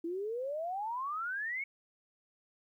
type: exponential sweep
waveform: sine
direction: up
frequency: 325.1 to 2241 Hz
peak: -34 dBFS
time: 0.04-1.64 s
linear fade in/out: 5 ms
effects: 12-bit